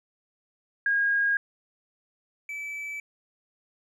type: tone pair in turn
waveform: sine / triangle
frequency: 1631 / 2307 Hz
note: G#6 / D7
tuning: -32 / -31 cents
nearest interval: tritone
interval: 601 cents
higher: second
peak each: -21 / -31 dBFS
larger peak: first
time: 0.86-1.37 / 2.49-3 s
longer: neither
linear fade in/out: 2 ms
effects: none